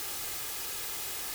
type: noise with comb filter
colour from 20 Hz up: white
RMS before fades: -37 dBFS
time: 0-1.34 s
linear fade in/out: 0 ms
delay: 2.4 ms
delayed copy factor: +0.5
effects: none